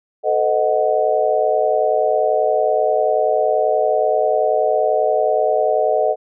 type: chord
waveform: sine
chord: A diminished seventh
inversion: none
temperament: equal with one note detuned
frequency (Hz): 440 / 510.4 / 622.3 / 740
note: A4 / C5 / Eb5 / Gb5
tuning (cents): 0 / -43 / 0 / 0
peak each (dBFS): -20 / -22 / -17 / -20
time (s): 0.23-6.16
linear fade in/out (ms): 50
effects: none